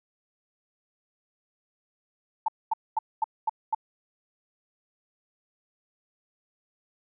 sine tone bursts, 883 Hz, A5, 6 cents sharp, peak -21 dBFS, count 6, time 2.46-3.748 s, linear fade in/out 5 ms, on 23 ms, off 230 ms, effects none

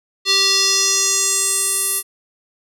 square tone with band-pass filter sweep, 389.6 Hz, G4, 11 cents flat, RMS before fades -17 dBFS, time 0.25-2.03 s, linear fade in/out 50 ms, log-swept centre 4200 to 11000 Hz, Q 3.5, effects none

